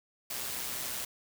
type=noise with amplitude modulation; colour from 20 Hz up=white; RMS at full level=-35 dBFS; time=0.3-1.05 s; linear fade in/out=5 ms; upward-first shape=sine; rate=126 Hz; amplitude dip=40%; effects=none